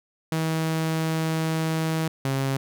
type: tone pair in turn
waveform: sawtooth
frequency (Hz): 160.4 / 135.35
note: E3 / C#3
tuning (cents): -47 / -41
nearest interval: minor third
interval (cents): 294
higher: first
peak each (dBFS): -19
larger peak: neither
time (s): 0.32-2.08 / 2.25-2.57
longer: first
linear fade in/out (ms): 2
effects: none